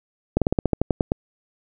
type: slowing click train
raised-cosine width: 2 ms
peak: -5 dBFS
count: 11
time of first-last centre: 0.37-1.119 s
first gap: 47 ms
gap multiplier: 1.1
effects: none